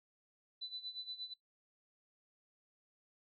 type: tone with tremolo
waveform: sine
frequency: 3993 Hz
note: B7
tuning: 18 cents sharp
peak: -40 dBFS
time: 0.61-1.34 s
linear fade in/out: 10 ms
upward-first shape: sine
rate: 8.5 Hz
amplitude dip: 80%
effects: noise-tail reverb RT60 0.2 s tail -26 dB re dry